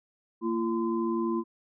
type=tone cluster; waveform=sine; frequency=228.9 / 340.5 / 1026 Hz; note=A#3 / F4 / C6; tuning=-31 / -44 / -34 cents; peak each=-30 / -28 / -35 dBFS; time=0.41-1.44 s; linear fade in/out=50 ms; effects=none